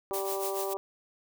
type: harmonic tone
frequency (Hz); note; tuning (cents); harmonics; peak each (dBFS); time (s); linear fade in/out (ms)
195; G3; -9; 2 / 3 / 4 / 5 / 6; -33 / -37 / -39 / -41 / -43; 0.11-0.77; 0
type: noise with tremolo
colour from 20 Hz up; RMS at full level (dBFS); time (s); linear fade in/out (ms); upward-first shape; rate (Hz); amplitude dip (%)
blue; -35; 0.13-0.74; 10; sine; 6.9; 70
effects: none